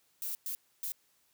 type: noise bursts at uneven times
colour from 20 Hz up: violet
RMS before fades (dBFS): -37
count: 3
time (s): 0.22-0.35 / 0.46-0.55 / 0.83-0.92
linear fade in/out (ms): 0
effects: white hiss -71 dBFS RMS until 1.33 s + high-pass 60 Hz 12 dB/octave